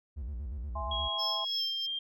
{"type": "tone with vibrato", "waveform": "triangle", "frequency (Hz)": 65.3, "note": "C2", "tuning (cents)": -3, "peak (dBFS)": -33, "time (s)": [0.16, 1.09], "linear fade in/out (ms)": 20, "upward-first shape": "square", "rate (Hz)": 8.4, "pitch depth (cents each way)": 200}
{"type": "chord", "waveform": "sine", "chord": "E augmented", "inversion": "none", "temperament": "equal", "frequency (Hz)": [659.3, 830.6, 1046.5], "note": ["E5", "G#5", "B#5"], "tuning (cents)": [0, 0, 0], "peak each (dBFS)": [-41, -40, -37], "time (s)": [0.75, 1.45], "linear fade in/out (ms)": 10}
{"type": "tone with pitch glide", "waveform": "sine", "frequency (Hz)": [3300, 3189], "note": ["G#7", "G7"], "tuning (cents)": [-12, 29], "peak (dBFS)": -32, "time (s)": [0.91, 1.99], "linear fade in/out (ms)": 5, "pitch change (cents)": -59, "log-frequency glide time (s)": [1.57, 1.63]}
{"type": "tone with tremolo", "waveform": "triangle", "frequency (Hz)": 5274, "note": "E8", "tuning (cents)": 0, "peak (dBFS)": -30, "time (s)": [1.18, 1.87], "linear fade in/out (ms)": 20, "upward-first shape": "sine", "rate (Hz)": 3, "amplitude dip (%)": 75}
{"effects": []}